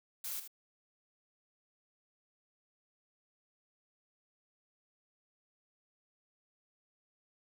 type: noise with echo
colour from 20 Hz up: blue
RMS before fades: -40 dBFS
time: 0.24-0.4 s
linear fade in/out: 5 ms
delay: 77 ms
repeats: 1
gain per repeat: -9 dB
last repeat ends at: 0.477 s
effects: none